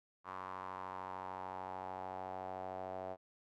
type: tone with band-pass filter sweep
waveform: sawtooth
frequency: 93.4 Hz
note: F#2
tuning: 17 cents sharp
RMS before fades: -45 dBFS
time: 0.24-3.17 s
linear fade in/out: 50 ms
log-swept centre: 1100 to 670 Hz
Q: 4.3
effects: none